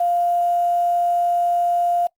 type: tone with quantisation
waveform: sine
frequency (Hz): 698.5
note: F5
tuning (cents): 0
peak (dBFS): -16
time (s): 0-2.07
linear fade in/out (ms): 5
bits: 7
effects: noise-tail reverb RT60 0.1 s tail -22 dB re dry + Opus 24 kbps